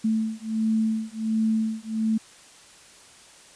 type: beating tone pair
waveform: sine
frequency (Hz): 220 / 221.4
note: A3 / A3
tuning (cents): 0 / +11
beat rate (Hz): 1.4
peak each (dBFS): -25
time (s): 0.04-2.18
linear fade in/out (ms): 10
effects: white hiss -50 dBFS RMS until 3.55 s + resampled to 22050 Hz